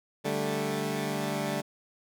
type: chord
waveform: 15% pulse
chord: D suspended fourth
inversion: none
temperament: equal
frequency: 146.83 / 196 / 220 Hz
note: D3 / G3 / A3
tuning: 0 / 0 / 0 cents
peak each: -27 / -27 / -27 dBFS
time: 0.24-1.62 s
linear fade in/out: 20 ms
effects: none